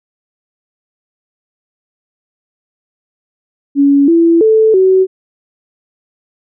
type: tone with pitch steps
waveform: sine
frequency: 281.2 / 334.4 / 439.2 / 376.9 Hz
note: C#4 / E4 / A4 / F#4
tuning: +25 / +25 / -3 / +32 cents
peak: -5 dBFS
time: 3.75-5.07 s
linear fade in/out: 50 ms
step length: 330 ms
effects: none